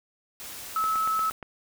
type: noise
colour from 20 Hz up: white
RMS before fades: -40 dBFS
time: 0.4-1.32 s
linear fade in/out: 0 ms
type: tone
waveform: sine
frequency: 1299 Hz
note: E6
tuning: 26 cents flat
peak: -23 dBFS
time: 0.76-1.3 s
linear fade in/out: 2 ms
type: click train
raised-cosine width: 0.5 ms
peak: -23 dBFS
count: 6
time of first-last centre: 0.84-1.428 s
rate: 8.51 Hz
effects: none